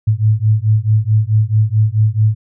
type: beating tone pair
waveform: sine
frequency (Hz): 106 / 110.6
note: G#2 / A2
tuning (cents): +36 / +9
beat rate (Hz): 4.6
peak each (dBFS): -13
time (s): 0.07-2.35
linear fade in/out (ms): 10
effects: none